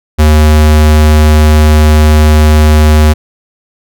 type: tone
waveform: square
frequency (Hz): 76.5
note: D#2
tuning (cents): -29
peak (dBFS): -3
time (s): 0.18-3.14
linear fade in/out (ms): 20
effects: none